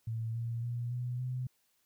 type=tone with pitch steps; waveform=sine; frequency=113.2 / 116.45 / 119.79 / 123.23 / 126.77 Hz; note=A2 / A#2 / A#2 / B2 / B2; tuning=+50 / -1 / +48 / -3 / +46 cents; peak=-33 dBFS; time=0.07-1.47 s; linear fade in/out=5 ms; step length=280 ms; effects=white hiss -74 dBFS RMS until 1.85 s